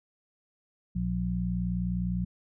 harmonic tone, 59.8 Hz, A#1, 45 cents sharp, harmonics 1 / 2 / 3, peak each -33 / -34 / -29 dBFS, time 0.95-2.25 s, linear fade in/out 10 ms, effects none

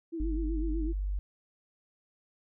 sine tone with vibrato, 319.7 Hz, D#4, 47 cents sharp, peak -33 dBFS, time 0.12-0.93 s, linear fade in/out 20 ms, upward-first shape sine, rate 8 Hz, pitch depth 80 cents each way
sine tone, 49 Hz, G1, in tune, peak -29 dBFS, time 0.2-1.19 s, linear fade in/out 0 ms
effects none

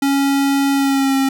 square tone with pitch glide, 277.2 to 269.6 Hz, C#4 to C#4, 0 to -48 cents, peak -14 dBFS, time 0.02-1.29 s, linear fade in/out 5 ms, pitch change -48 cents, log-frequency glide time 0.73-1.17 s, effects none

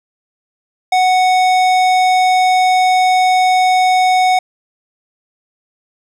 sine tone with tanh clipping, 740 Hz, F#5, in tune, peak -11 dBFS, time 0.92-4.39 s, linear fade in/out 5 ms, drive 17 dB, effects none

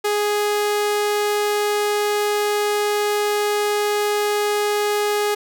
sawtooth tone, 415.3 Hz, G#4, in tune, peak -14 dBFS, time 0.04-5.35 s, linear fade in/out 10 ms, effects none

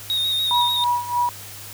triangle tone with vibrato, 3725 Hz, A#7, 2 cents flat, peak -18 dBFS, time 0.1-0.84 s, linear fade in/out 0 ms, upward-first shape square, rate 6.8 Hz, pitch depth 26 cents each way
sine tone with tremolo, 968 Hz, B5, 35 cents flat, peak -16 dBFS, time 0.51-1.29 s, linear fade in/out 0 ms, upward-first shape sine, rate 3.2 Hz, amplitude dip 80%
effects added 101 Hz sine -43 dBFS peak until 1.73 s + white hiss -38 dBFS RMS until 1.73 s

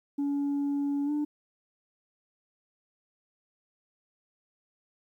sine tone with pitch glide, 283.8 to 296 Hz, C#4 to D4, +41 to +14 cents, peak -24 dBFS, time 0.18-1.25 s, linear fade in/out 10 ms, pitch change +73 cents, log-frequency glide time 1.05-1.11 s, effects tanh soft clip ceiling -25 dBFS + 11-bit

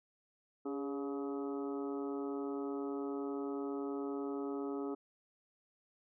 harmonic tone with a mistuned harmonic, 141.1 Hz, C#3, 31 cents sharp, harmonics 2 / 3 / 4 / 5 / 6 / 7 / 8 / 9, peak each -39 / -40 / -53 / -51 / -53 / -59 / -57 / -51 dBFS, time 0.65-4.95 s, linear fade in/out 10 ms, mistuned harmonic 3, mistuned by -46 cents, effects none

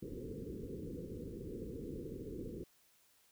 white low-pass noise, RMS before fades -45 dBFS, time 0.02-2.64 s, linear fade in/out 5 ms, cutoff 490 Hz, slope 96 dB/octave, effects white hiss -70 dBFS RMS until 3.31 s

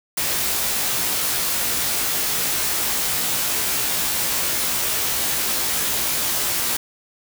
white noise with comb filter, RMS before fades -22 dBFS, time 0.17-6.77 s, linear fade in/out 5 ms, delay 17 ms, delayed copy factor +0.9, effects none

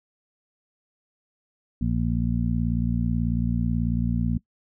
harmonic tone, 58.27 Hz, A#1, in tune, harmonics 1 / 2 / 3 / 4, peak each -27 / -27 / -27 / -27 dBFS, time 1.81-4.38 s, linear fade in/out 5 ms, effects noise-tail reverb RT60 0.1 s tail -22 dB re dry

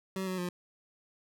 25% pulse tone with pitch steps, 190 / 185.6 / 178 Hz, F#3 / F#3 / F3, +46 / +6 / +33 cents, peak -29 dBFS, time 0.16-0.49 s, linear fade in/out 2 ms, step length 110 ms, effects none

